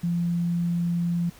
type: tone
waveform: sine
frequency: 172 Hz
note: F3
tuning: 26 cents flat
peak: -22 dBFS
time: 0.03-1.3 s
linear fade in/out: 10 ms
effects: pink hiss -51 dBFS RMS until 1.39 s